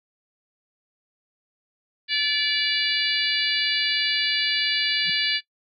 harmonic tone, 579 Hz, D5, 25 cents flat, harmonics 3 / 4 / 5 / 6 / 7 / 8, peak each -28 / -28 / -28 / -28 / -28 / -28 dBFS, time 2.08-5.41 s, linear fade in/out 50 ms
sine tone with exponential growth, 170 Hz, F3, 46 cents flat, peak -34 dBFS, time 5-5.1 s, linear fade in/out 2 ms, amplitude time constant 20 ms
effects noise-tail reverb RT60 0.1 s tail -18 dB re dry

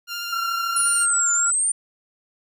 15% pulse tone with vibrato, 1396.9 Hz, F6, in tune, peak -21 dBFS, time 0.07-1.07 s, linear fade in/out 50 ms, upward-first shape triangle, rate 14 Hz, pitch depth 16 cents each way
sine tone with pitch glide, 1364 to 1391.9 Hz, F6 to F6, -41 to -6 cents, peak -23 dBFS, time 0.32-1.51 s, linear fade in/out 10 ms, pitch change +35 cents, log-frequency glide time 0.73-0.9 s
sine linear two-way sweep, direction down then up, 9956 to 7040 to 9130 Hz, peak -18 dBFS, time 0.76-1.72 s, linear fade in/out 5 ms, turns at 1.33 s
effects none

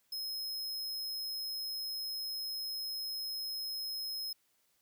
45% pulse tone, 5140 Hz, E8, 45 cents flat, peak -37 dBFS, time 0.12-4.33 s, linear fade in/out 5 ms, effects white hiss -74 dBFS RMS until 4.81 s

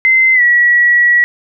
sine tone with pitch glide, 2067 to 1928.6 Hz, C7 to B6, -22 to -42 cents, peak -6 dBFS, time 0.05-1.24 s, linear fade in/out 0 ms, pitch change -120 cents, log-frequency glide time 0.34-0.42 s, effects none

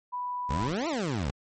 sine tone, 987.8 Hz, B5, in tune, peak -30 dBFS, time 0.12-0.69 s, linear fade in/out 20 ms
20% pulse exponential two-way sweep, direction up then down, 60.2 to 349.2 to 60.2 Hz, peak -23 dBFS, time 0.49-1.31 s, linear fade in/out 10 ms, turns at 0.88 s
brown noise, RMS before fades -41 dBFS, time 0.53-0.76 s, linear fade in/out 50 ms
effects MP3 32 kbps

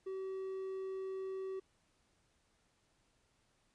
triangle tone, 381.6 Hz, G4, 47 cents flat, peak -37 dBFS, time 0.06-1.6 s, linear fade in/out 10 ms, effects pink hiss -75 dBFS RMS until 3.74 s + resampled to 22050 Hz

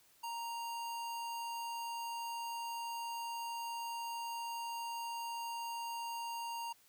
square tone, 932.3 Hz, A#5, in tune, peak -40 dBFS, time 0.23-6.73 s, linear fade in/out 10 ms, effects white hiss -67 dBFS RMS until 6.88 s

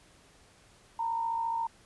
sine tone pair together, 916 / 970.5 Hz, A#5 / B5, -31 / -31 cents, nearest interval minor second, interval 100 cents, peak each -29 / -39 dBFS, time 0.99-1.67 s, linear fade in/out 5 ms, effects pink hiss -60 dBFS RMS until 1.85 s + resampled to 24000 Hz

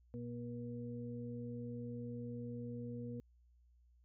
harmonic tone, 120 Hz, B2, 49 cents flat, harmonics 1 / 2 / 4, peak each -46 / -45 / -49 dBFS, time 0.14-3.2 s, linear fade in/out 0 ms, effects added 60 Hz sine -65 dBFS peak until 4.04 s

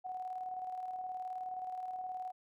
sine tone with tremolo, 740 Hz, F#5, in tune, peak -37 dBFS, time 0.04-2.32 s, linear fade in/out 20 ms, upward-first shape square, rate 19 Hz, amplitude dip 35%, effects none

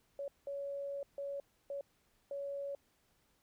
sine tone bursts at uneven times, 561 Hz, C#5, 21 cents sharp, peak -38 dBFS, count 5, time 0.19-0.28 / 0.47-1.03 / 1.18-1.4 / 1.7-1.81 / 2.31-2.75 s, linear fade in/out 2 ms, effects pink hiss -74 dBFS RMS until 3.42 s

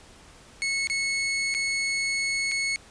sawtooth tone with dropouts, 2195 Hz, C#7, 18 cents flat, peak -21 dBFS, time 0.62-2.76 s, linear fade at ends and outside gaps 0 ms, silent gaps 0.872-0.899 / 1.541-1.548 / 2.514-2.518 s, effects pink hiss -51 dBFS RMS until 2.9 s + resampled to 22050 Hz

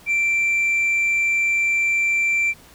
sine tone, 2349 Hz, D7, in tune, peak -14 dBFS, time 0.06-2.54 s, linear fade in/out 50 ms, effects tanh soft clip ceiling -16 dBFS + pink hiss -48 dBFS RMS until 2.74 s

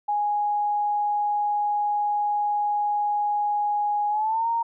sine tone with pitch glide, 829 to 925.2 Hz, G#5 to A#5, -3 to -13 cents, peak -21 dBFS, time 0.08-4.63 s, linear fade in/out 10 ms, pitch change +190 cents, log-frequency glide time 4.09-4.48 s, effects none

